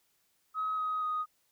sine tone with pitch steps, 1273 / 1259.1 / 1245.4 Hz, D#6 / D#6 / D#6, +39 / +20 / +1 cents, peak -29 dBFS, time 0.54-1.26 s, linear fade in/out 50 ms, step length 240 ms, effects tanh soft clip ceiling -25 dBFS + white hiss -73 dBFS RMS until 1.51 s

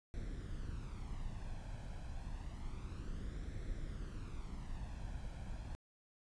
brown noise with flanger, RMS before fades -44 dBFS, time 0.14-5.75 s, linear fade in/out 0 ms, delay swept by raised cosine 0.52 to 1.26 ms, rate 0.29 Hz, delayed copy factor +0.55, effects resampled to 22050 Hz

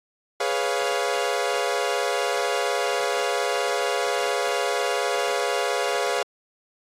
sawtooth chord, C# dominant seventh, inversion second, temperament equal with one note detuned, 415.3 / 493.9 / 558.2 / 698.5 Hz, G#4 / B4 / C#5 / E#5, 0 / 0 / +12 / 0 cents, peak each -24 dBFS, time 0.4-6.23 s, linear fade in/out 5 ms, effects low-pass 9000 Hz 12 dB/octave + AAC 64 kbps

